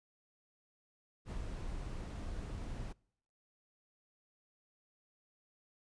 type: noise with ADSR envelope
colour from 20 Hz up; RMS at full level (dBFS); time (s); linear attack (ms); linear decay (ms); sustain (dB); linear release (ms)
brown; -40; 1.25-2.93; 57; 93; -2; 12
effects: noise-tail reverb RT60 0.7 s tail -26 dB re dry + resampled to 22050 Hz